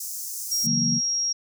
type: high-pass noise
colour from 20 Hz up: pink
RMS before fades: -33 dBFS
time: 0-0.67 s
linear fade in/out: 5 ms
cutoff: 5500 Hz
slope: 48 dB/octave
type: tone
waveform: sine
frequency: 5610 Hz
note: F8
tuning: 7 cents sharp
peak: -22 dBFS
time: 0.51-1.33 s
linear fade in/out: 10 ms
type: chord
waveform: sine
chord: F# dominant seventh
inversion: second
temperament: equal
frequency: 138.59 / 164.81 / 185 / 233.1 Hz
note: C#3 / E3 / F#3 / A#3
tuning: 0 / 0 / 0 / 0 cents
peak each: -30 / -30 / -31 / -25 dBFS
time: 0.63-1.01 s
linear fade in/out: 50 ms
effects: none